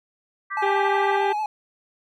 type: chord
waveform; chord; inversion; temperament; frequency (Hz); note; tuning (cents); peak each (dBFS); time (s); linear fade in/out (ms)
sine; G major; second; just; 1176 / 1568 / 1960; D6 / G6 / B6; +2 / 0 / -14; -29 / -33 / -32; 0.5-1.18; 20
type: tone with vibrato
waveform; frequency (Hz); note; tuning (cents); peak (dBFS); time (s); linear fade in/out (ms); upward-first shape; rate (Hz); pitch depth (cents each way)
triangle; 850; G#5; +40; -21; 0.57-1.46; 2; sine; 11; 38
type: harmonic tone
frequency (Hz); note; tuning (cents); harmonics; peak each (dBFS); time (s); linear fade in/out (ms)
396.3; G4; +19; 1 / 2 / 3 / 4 / 5 / 6 / 7 / 8 / 9; -23 / -26 / -37 / -32 / -34 / -40 / -44 / -42 / -43; 0.62-1.33; 10
effects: none